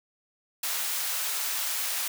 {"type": "high-pass noise", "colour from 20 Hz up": "white", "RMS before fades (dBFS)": -30, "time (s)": [0.63, 2.08], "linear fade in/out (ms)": 5, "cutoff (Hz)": 770, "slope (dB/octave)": 12, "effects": []}